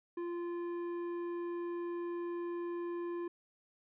triangle tone with tanh clipping, 346 Hz, F4, 16 cents flat, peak -38 dBFS, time 0.17-3.28 s, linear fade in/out 5 ms, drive 14 dB, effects none

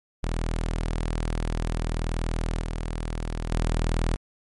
sawtooth tone with level steps, 40.54 Hz, E1, 28 cents flat, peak -21 / -24 / -18 dBFS, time 0.23-4.16 s, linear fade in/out 0 ms, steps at 2.61 / 3.52 s, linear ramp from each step 2 ms, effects MP3 48 kbps

